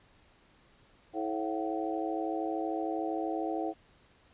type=harmonic tone with a mistuned harmonic; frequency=108.5 Hz; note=A2; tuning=24 cents flat; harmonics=3 / 4 / 5 / 6 / 7; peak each=-34 / -39 / -40 / -38 / -37 dBFS; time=1.13-3.74 s; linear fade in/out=50 ms; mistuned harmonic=6; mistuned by=+92 cents; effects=pink hiss -63 dBFS RMS until 4.33 s + resampled to 8000 Hz